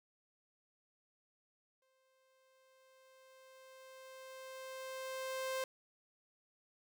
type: tone with exponential growth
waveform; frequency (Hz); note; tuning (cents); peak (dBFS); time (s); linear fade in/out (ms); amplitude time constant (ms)
sawtooth; 524; C5; +2; -32; 1.82-5.64; 2; 830
effects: none